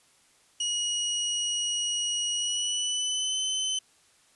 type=tone with pitch glide; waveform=25% pulse; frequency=2900 to 3049 Hz; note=F#7 to G7; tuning=-35 to -49 cents; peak=-23 dBFS; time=0.6-3.79 s; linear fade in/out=5 ms; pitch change=+86 cents; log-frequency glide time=2.34-3.38 s; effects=white hiss -62 dBFS RMS until 4.35 s + resampled to 24000 Hz